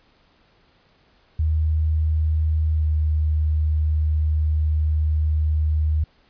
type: tone with pitch glide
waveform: sine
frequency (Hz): 78.2 to 77.03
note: D#2 to D#2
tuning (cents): +9 to -17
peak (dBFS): -17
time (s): 1.39-6.04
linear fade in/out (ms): 5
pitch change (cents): -26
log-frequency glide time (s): 2.75-2.86
effects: pink hiss -59 dBFS RMS until 6.29 s + resampled to 11025 Hz